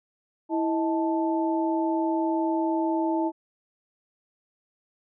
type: tone cluster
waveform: sine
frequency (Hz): 327.1 / 633 / 878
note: E4 / D#5 / A5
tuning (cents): -13 / +30 / -4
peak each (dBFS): -24 / -31 / -29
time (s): 0.49-3.32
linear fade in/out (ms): 50
effects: none